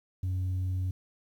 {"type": "tone", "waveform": "sine", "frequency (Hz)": 92.5, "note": "F#2", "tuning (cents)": 0, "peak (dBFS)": -25, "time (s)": [0.23, 0.91], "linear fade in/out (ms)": 5, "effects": ["tanh soft clip ceiling -27 dBFS", "10-bit"]}